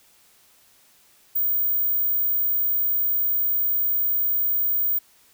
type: tone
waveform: sine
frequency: 15070 Hz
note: A#9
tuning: 18 cents sharp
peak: -19 dBFS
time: 1.35-4.99 s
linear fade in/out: 10 ms
effects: white hiss -57 dBFS RMS until 5.33 s